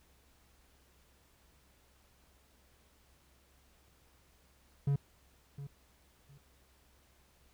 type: tone with echo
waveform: triangle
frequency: 140.6 Hz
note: C#3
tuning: 25 cents sharp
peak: -25 dBFS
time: 4.87-4.96 s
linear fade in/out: 5 ms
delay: 710 ms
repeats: 2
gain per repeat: -14 dB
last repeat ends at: 6.38 s
effects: added 66 Hz sine -68 dBFS peak until 7.53 s + pink hiss -68 dBFS RMS until 7.53 s